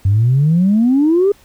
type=exponential sweep; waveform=sine; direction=up; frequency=93.9 to 415.3 Hz; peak=-8 dBFS; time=0.05-1.32 s; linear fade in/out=5 ms; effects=tanh soft clip ceiling -5 dBFS + pink hiss -49 dBFS RMS until 1.44 s